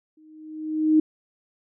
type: tone with exponential growth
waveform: sine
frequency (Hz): 311.1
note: D#4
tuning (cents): 0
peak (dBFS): -12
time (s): 0.17-1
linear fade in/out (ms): 5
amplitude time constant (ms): 180
effects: none